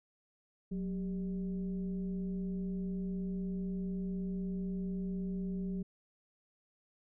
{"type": "tone with frequency modulation", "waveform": "sine", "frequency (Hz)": 185, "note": "F#3", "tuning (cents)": 0, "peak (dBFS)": -34, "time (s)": [0.71, 5.83], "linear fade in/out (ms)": 10, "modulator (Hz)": 213, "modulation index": 0.51, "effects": []}